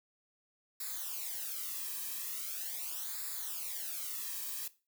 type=noise with flanger; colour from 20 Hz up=blue; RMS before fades=-40 dBFS; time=0.8-4.68 s; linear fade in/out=5 ms; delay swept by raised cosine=0.33 to 1.43 ms; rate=0.41 Hz; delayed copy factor=-0.85; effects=noise-tail reverb RT60 0.3 s tail -17 dB re dry